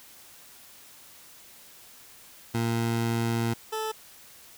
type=tone pair in turn; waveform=20% pulse; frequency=115.8 / 437.2 Hz; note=A#2 / A4; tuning=-11 / -11 cents; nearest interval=octave + major seventh; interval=2300 cents; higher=second; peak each=-20 / -24 dBFS; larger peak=first; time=2.54-3.54 / 3.72-3.92 s; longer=first; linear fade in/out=10 ms; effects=white hiss -51 dBFS RMS until 4.57 s